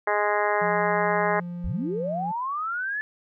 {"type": "harmonic tone", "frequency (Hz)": 207.7, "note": "G#3", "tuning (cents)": 0, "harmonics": [2, 3, 4, 5, 6, 7, 8, 9, 10], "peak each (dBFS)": [-28, -27, -27, -29, -32, -35, -31, -32, -36], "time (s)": [0.07, 1.4], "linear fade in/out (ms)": 5}
{"type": "tone", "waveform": "triangle", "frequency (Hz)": 174.61, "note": "F3", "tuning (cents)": 0, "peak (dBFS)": -29, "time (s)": [0.61, 2.32], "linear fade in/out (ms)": 10}
{"type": "linear sweep", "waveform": "sine", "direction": "up", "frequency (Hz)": [32.94, 1746], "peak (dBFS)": -26, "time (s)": [1.64, 3.01], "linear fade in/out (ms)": 0}
{"effects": []}